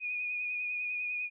sine tone with vibrato, 2468 Hz, D#7, 15 cents flat, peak -32 dBFS, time 0-1.3 s, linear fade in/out 50 ms, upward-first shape sine, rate 10 Hz, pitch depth 26 cents each way, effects none

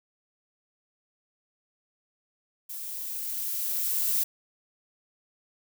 violet noise with level ramp, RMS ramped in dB -38 to -25 dBFS, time 2.69-4.24 s, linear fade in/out 10 ms, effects none

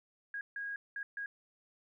sine tone bursts at uneven times, 1640 Hz, G#6, 22 cents flat, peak -37 dBFS, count 4, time 0.34-0.41 / 0.56-0.76 / 0.96-1.03 / 1.17-1.26 s, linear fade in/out 2 ms, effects 13-bit

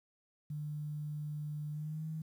sine tone with pitch glide, 150 to 158.1 Hz, D3 to D#3, +37 to +28 cents, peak -37 dBFS, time 0.5-2.22 s, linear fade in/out 5 ms, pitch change +91 cents, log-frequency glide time 1.73-2.06 s, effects 11-bit

